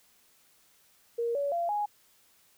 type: tone with pitch steps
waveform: sine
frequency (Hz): 468.5 / 566.9 / 685.9 / 830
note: A#4 / C#5 / F5 / G#5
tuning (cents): +9 / +39 / -31 / -1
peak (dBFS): -27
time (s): 1.18-1.86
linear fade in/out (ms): 10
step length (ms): 170
effects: white hiss -64 dBFS RMS until 2.57 s